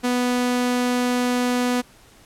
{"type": "tone", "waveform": "sawtooth", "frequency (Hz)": 246.9, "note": "B3", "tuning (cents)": 0, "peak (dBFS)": -15, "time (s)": [0.03, 1.82], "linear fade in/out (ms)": 20, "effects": ["pink hiss -51 dBFS RMS until 2.25 s", "low-pass 12000 Hz 12 dB/octave"]}